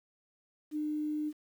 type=tone with quantisation; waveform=sine; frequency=302.4 Hz; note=D#4; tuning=49 cents flat; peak=-31 dBFS; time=0.71-1.33 s; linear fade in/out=50 ms; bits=10; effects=none